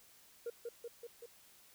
sine tone with echo, 471 Hz, A#4, 18 cents sharp, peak -35 dBFS, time 0.46-0.5 s, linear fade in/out 5 ms, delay 190 ms, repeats 4, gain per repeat -3 dB, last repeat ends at 1.26 s, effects tanh soft clip ceiling -37 dBFS + white hiss -63 dBFS RMS until 1.74 s

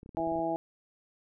clicks, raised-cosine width 3 ms, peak -35 dBFS, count 9, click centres 0.031 / 0.061 / 0.092 / 0.148 / 0.2 / 0.273 / 0.32 / 0.358 / 0.391 s
harmonic tone, 164.81 Hz, E3, in tune, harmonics 1 / 2 / 3 / 4 / 5, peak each -44 / -33 / -42 / -32 / -34 dBFS, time 0.17-0.56 s, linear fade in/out 0 ms
effects none

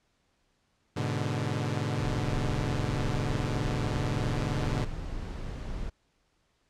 sawtooth chord, G# diminished, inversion none, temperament equal, 103.83 / 123.47 / 146.83 Hz, G#2 / B2 / D3, 0 / 0 / 0 cents, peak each -29 dBFS, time 0.96-4.85 s, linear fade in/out 10 ms
brown noise, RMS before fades -35 dBFS, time 1.98-5.9 s, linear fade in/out 10 ms
effects pink hiss -72 dBFS RMS until 6.69 s + low-pass 7000 Hz 12 dB/octave

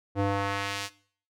square tone with band-pass filter sweep, 99.7 Hz, G2, 30 cents sharp, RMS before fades -29 dBFS, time 0.15-0.9 s, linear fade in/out 50 ms, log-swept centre 430 to 5300 Hz, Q 0.73, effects noise-tail reverb RT60 0.5 s tail -18 dB re dry

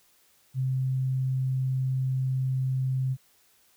sine tone, 130.81 Hz, C3, in tune, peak -24 dBFS, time 0.54-3.17 s, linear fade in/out 50 ms, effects white hiss -63 dBFS RMS until 3.76 s

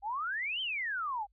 sine exponential two-way sweep, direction up then down, 775 to 3186 to 775 Hz, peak -32 dBFS, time 0.02-1.27 s, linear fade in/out 50 ms, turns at 0.61 s, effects added 50 Hz sine -67 dBFS peak until 1.32 s

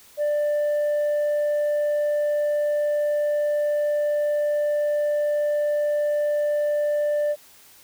sine tone, 591 Hz, D5, 11 cents sharp, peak -17 dBFS, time 0.17-7.36 s, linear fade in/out 50 ms, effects tanh soft clip ceiling -19 dBFS + white hiss -51 dBFS RMS until 7.83 s

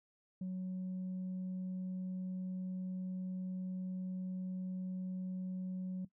sine tone, 185 Hz, F#3, in tune, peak -35 dBFS, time 0.41-6.05 s, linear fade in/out 5 ms, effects noise-tail reverb RT60 0.1 s tail -17 dB re dry + tanh soft clip ceiling -36 dBFS

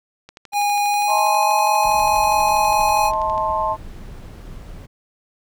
click train, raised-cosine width 0.2 ms, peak -22 dBFS, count 39, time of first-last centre 0.29-3.379 s, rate 12.3 Hz
square tone with pitch glide, 820 to 835.3 Hz, G#5 to G#5, -22 to +10 cents, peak -17 dBFS, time 0.52-3.12 s, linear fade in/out 50 ms, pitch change +32 cents, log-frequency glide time 0.84-1.57 s
sine chord, A diminished, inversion second, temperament just, 633.6 / 880 / 1056 Hz, Eb5 / A5 / C6, +31 / 0 / +16 cents, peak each -24 / -21 / -22 dBFS, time 1.07-3.77 s, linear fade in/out 50 ms
brown noise, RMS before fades -35 dBFS, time 1.83-4.87 s, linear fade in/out 20 ms
effects none

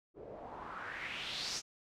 white noise with low-pass filter sweep, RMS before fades -43 dBFS, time 0.14-1.62 s, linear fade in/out 50 ms, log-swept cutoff 410 to 6200 Hz, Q 3.5, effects none

